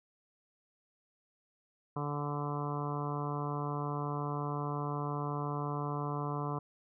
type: harmonic tone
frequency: 145.6 Hz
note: D3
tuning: 15 cents flat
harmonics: 1 / 2 / 3 / 4 / 5 / 6 / 7 / 8 / 9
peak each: -36 / -42 / -42 / -48 / -44 / -48 / -41 / -44 / -49 dBFS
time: 1.96-6.59 s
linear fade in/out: 5 ms
effects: none